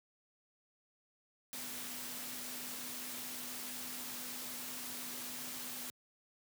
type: tone in noise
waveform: sine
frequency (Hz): 248.6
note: B3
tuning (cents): +12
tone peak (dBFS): -54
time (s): 1.53-5.9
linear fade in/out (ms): 0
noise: white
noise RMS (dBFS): -44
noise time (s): 1.53-5.9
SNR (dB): -13
effects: high-pass 100 Hz 12 dB/octave